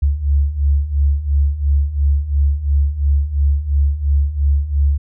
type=beating tone pair; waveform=sine; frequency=69.3 / 72.2 Hz; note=C#2 / D2; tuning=0 / -29 cents; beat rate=2.9 Hz; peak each=-18 / -14 dBFS; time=0.02-4.98 s; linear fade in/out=10 ms; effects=none